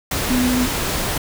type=tone in noise; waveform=sine; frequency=250.3 Hz; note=B3; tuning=23 cents sharp; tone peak=-16 dBFS; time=0.3-0.66 s; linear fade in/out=5 ms; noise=pink; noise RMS=-22 dBFS; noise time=0.11-1.18 s; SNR=+3 dB; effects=none